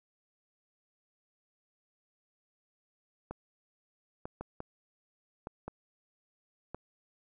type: clicks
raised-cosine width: 1 ms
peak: -25 dBFS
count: 7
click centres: 3.31 / 4.255 / 4.41 / 4.604 / 5.471 / 5.68 / 6.746 s
effects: none